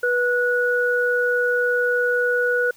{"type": "tone pair together", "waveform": "sine", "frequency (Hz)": [489.1, 1465.6], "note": ["B4", "F#6"], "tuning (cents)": [-17, -17], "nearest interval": "octave + perfect fifth", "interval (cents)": 1900, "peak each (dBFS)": -20, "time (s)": [0.03, 2.71], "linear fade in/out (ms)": 5, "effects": ["white hiss -52 dBFS RMS until 2.76 s"]}